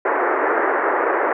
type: band-pass noise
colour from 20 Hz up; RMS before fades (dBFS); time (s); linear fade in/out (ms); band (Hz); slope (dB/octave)
pink; -19; 0.05-1.33; 5; 330 to 1900; 48
effects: none